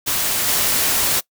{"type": "noise with level steps", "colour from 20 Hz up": "white", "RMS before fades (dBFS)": [-20, -18], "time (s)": [0.06, 1.21], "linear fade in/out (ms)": 20, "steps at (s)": 0.47, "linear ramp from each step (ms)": 2, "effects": ["noise-tail reverb RT60 0.1 s tail -22 dB re dry"]}